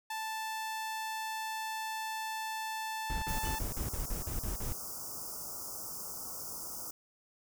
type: tone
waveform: sawtooth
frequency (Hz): 880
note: A5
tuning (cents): 0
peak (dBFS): -32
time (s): 0.1-3.59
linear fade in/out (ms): 5
type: noise bursts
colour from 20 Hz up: brown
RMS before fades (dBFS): -36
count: 10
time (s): 3.1-4.723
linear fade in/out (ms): 0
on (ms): 120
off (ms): 47
type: band-stop noise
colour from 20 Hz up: white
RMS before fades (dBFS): -42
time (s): 3.28-6.91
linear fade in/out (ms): 5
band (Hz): 1400 to 4900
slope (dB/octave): 96
type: tone with exponential decay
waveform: 10% pulse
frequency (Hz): 2991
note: F#7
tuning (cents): +18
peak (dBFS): -32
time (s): 3.45-3.58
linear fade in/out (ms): 2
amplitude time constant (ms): 28
effects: none